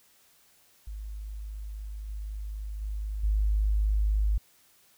sine tone with level steps, 51.91 Hz, G#1, in tune, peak -35 / -33 / -30 / -22 dBFS, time 0.87-4.38 s, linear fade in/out 5 ms, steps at 2.08 / 2.81 / 3.23 s, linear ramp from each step 10 ms, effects white hiss -62 dBFS RMS until 4.97 s

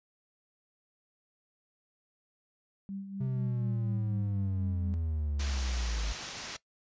sine tone with tremolo, 196 Hz, G3, in tune, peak -35 dBFS, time 2.89-4.94 s, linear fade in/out 0 ms, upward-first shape sine, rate 4.1 Hz, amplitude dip 55%
triangle linear sweep, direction down, 132.1 to 50.6 Hz, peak -28 dBFS, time 3.2-6.13 s, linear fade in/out 10 ms
white low-pass noise, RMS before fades -42 dBFS, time 5.39-6.57 s, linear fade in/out 10 ms, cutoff 6700 Hz, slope 48 dB/octave
effects noise-tail reverb RT60 0.1 s tail -18 dB re dry + resampled to 16000 Hz

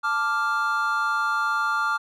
triangle chord, D minor, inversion second, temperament equal, 880 / 1174.7 / 1396.9 Hz, A5 / D6 / F6, 0 / 0 / 0 cents, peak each -28 / -24 / -22 dBFS, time 0.03-1.98 s, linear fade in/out 20 ms, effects none

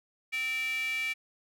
square tone with high-pass filter, 259.1 Hz, C4, 17 cents flat, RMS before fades -32 dBFS, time 0.32-1.14 s, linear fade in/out 20 ms, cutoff 2300 Hz, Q 10, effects none

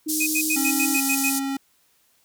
sine tone with pitch glide, 310 to 312.2 Hz, D#4 to D#4, -6 to +6 cents, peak -26 dBFS, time 0.06-0.97 s, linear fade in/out 10 ms, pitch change +12 cents, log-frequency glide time 0.16-0.73 s
white band-pass noise, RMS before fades -26 dBFS, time 0.08-1.4 s, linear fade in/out 20 ms, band 4900 to 14000 Hz, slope 24 dB/octave
square tone bursts, 2502 Hz, D#7, 9 cents sharp, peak -22 dBFS, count 8, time 0.2-1.302 s, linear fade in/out 10 ms, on 66 ms, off 82 ms
square tone, 272.7 Hz, C#4, 28 cents flat, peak -25 dBFS, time 0.56-1.57 s, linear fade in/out 5 ms
effects white hiss -63 dBFS RMS until 2.24 s

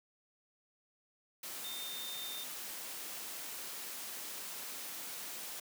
sine tone in noise, 3630 Hz, A#7, 47 cents flat, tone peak -43 dBFS, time 1.64-2.44 s, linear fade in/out 5 ms, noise white, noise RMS -44 dBFS, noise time 1.43-5.6 s, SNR -2 dB, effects high-pass 200 Hz 12 dB/octave

